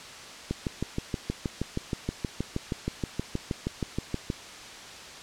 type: click train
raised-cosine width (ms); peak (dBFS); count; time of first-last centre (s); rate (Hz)
3; -15; 25; 0.51-4.301; 6.33
effects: white hiss -43 dBFS RMS until 5.22 s + low-pass 6000 Hz 12 dB/octave